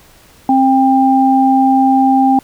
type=tone pair together; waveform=sine; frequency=265.3 / 795 Hz; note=C4 / G5; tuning=+24 / +24 cents; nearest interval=octave + perfect fifth; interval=1900 cents; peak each=-10 dBFS; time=0.49-2.39 s; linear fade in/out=2 ms; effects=pink hiss -45 dBFS RMS until 2.43 s